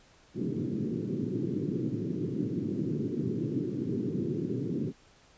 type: band-pass noise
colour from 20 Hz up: white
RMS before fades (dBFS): -32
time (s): 0.34-4.93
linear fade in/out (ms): 50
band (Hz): 110 to 380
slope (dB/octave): 48
effects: pink hiss -60 dBFS RMS until 5.37 s + resampled to 16000 Hz